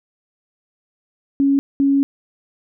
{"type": "tone pair in turn", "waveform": "sine", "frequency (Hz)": [277.2, 277.2], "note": ["C#4", "C#4"], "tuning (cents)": [0, 0], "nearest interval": "unison", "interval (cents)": 0, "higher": "neither", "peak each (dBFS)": -12, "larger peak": "neither", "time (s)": [[1.4, 1.59], [1.8, 2.03]], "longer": "second", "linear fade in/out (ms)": 0, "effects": []}